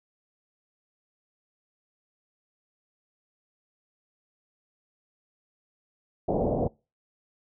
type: low-pass noise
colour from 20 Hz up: white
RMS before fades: -26 dBFS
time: 6.28-6.68 s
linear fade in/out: 10 ms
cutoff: 720 Hz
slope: 48 dB/octave
effects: noise-tail reverb RT60 0.3 s tail -25 dB re dry